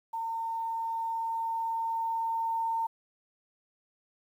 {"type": "tone with level ramp", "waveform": "sine", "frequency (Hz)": 909, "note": "A#5", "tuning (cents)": -44, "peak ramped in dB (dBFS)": [-31, -27], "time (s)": [0.13, 2.87], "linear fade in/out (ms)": 10, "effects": ["10-bit"]}